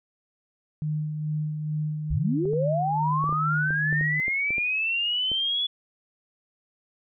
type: tone with tremolo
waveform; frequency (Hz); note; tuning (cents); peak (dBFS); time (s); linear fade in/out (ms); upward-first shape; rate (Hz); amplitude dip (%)
sine; 152.6; D#3; -33; -24; 0.82-4.2; 0; sine; 2.3; 40
type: linear sweep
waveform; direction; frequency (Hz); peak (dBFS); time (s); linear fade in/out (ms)
sine; up; 42 to 3429; -23; 2.1-5.67; 10
type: clicks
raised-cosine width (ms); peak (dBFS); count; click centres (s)
2; -24; 12; 2.455 / 2.534 / 3.241 / 3.293 / 3.326 / 3.706 / 3.927 / 4.011 / 4.281 / 4.506 / 4.582 / 5.317
effects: none